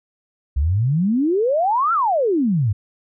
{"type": "exponential two-way sweep", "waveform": "sine", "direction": "up then down", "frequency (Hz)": [64.2, 1396.9, 93.9], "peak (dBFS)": -15, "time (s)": [0.56, 2.73], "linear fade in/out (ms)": 10, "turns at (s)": 1.93, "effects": []}